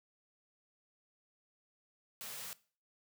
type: band-stop noise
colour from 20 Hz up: white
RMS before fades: -45 dBFS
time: 2.21-2.53 s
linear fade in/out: 0 ms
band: 250 to 400 Hz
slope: 96 dB/octave
effects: noise-tail reverb RT60 0.4 s tail -19 dB re dry + high-pass 100 Hz 12 dB/octave